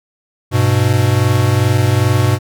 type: tone pair together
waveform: square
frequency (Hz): 100.53 / 123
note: G2 / B2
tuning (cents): +44 / -7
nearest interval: minor third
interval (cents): 349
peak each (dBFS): -14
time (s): 0.51-2.39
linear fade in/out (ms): 50
effects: none